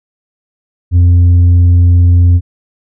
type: tone with tanh clipping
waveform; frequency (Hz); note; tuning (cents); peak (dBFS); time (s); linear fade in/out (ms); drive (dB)
sine; 87.7; F2; +8; -4; 0.91-2.41; 50; 3
effects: none